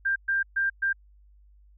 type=tone bursts at uneven times; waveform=sine; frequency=1588 Hz; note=G6; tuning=22 cents sharp; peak=-22 dBFS; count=4; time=0.05-0.16 / 0.28-0.43 / 0.56-0.7 / 0.82-0.93 s; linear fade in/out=10 ms; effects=added 50 Hz sine -53 dBFS peak until 1.77 s